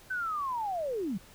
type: linear sweep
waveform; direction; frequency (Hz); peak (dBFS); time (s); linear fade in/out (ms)
sine; down; 1543 to 167; -30; 0.1-1.18; 10
effects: pink hiss -55 dBFS RMS until 1.34 s